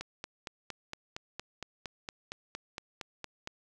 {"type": "click train", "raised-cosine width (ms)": 0.2, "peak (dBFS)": -21, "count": 16, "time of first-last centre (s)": [0.01, 3.474], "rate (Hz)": 4.33, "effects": []}